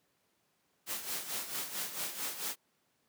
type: noise with tremolo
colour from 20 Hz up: white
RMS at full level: -36 dBFS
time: 0.86-2.56 s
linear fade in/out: 50 ms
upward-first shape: sine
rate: 4.5 Hz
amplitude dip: 65%
effects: pink hiss -75 dBFS RMS until 3.08 s + high-pass 150 Hz 12 dB/octave